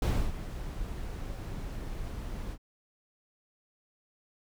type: noise with ADSR envelope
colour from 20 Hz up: brown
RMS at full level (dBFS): -24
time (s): 0.02-2.58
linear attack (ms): 5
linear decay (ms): 290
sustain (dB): -13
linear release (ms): 59
effects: none